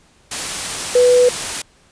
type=tone in noise; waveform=sine; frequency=493.9 Hz; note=B4; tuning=in tune; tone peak=-8 dBFS; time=0.95-1.29 s; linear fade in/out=5 ms; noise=white; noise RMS=-23 dBFS; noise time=0.31-1.62 s; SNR=+12 dB; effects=pink hiss -53 dBFS RMS until 1.91 s + resampled to 22050 Hz